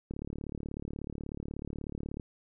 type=click train; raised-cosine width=3 ms; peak=-25 dBFS; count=77; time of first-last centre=0.11-2.198 s; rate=36.4 Hz; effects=none